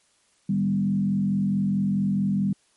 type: tone with frequency modulation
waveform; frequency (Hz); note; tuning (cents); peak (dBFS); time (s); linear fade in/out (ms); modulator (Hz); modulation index
sine; 196; G3; 0; -20; 0.49-2.53; 5; 44.6; 0.79
effects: white hiss -64 dBFS RMS until 2.76 s + MP3 48 kbps